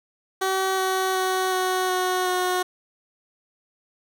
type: tone with pitch steps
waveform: 15% pulse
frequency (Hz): 380.7 / 377.4 / 374.2 / 370.9 / 367.7 / 364.6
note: F#4 / F#4 / F#4 / F#4 / F#4 / F#4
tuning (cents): +49 / +34 / +20 / +4 / -11 / -25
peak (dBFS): -15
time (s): 0.41-2.63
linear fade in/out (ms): 10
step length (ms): 370
effects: none

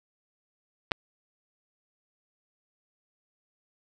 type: clicks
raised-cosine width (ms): 0.3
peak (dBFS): -26 / -7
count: 2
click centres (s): 0.912 / 0.918
effects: none

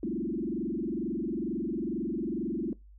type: tone with frequency modulation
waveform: sine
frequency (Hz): 277.2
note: C#4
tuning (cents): 0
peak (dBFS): -29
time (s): 0.03-2.73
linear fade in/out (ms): 2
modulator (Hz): 22.2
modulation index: 3.6
effects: noise-tail reverb RT60 0.2 s tail -21 dB re dry + added 50 Hz sine -50 dBFS peak until 2.98 s

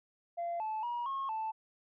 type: tone with pitch steps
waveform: sine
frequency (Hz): 687 / 870 / 957 / 1085 / 880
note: F5 / A5 / A#5 / C#6 / A5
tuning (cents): -29 / -20 / +45 / -37 / 0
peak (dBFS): -32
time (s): 0.37-1.52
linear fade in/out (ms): 20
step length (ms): 230
effects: tanh soft clip ceiling -31 dBFS

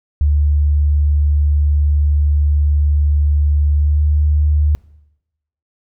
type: tone with pitch glide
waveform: sine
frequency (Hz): 73.42 to 74.66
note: D2 to D2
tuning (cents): 0 to +29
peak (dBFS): -10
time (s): 0.21-4.75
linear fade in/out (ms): 0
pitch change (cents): +29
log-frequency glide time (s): 3.76-4.04
effects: noise-tail reverb RT60 0.9 s tail -23 dB re dry

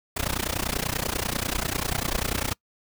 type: noise with amplitude modulation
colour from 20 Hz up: pink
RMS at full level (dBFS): -24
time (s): 0.16-2.54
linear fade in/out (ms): 10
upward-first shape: sine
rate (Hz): 30.2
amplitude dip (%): 95
effects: noise-tail reverb RT60 0.1 s tail -26 dB re dry

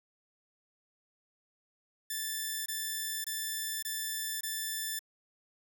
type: tone bursts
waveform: 5% pulse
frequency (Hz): 1760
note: A6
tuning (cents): 0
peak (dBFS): -23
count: 5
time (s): 2.1-4.992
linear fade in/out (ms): 5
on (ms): 560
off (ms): 23
effects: none

